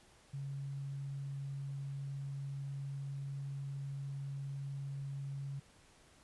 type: tone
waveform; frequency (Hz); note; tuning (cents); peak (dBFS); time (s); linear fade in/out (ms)
sine; 138.59; C#3; 0; -39; 0.33-5.6; 10
effects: pink hiss -64 dBFS RMS until 6.23 s + resampled to 24000 Hz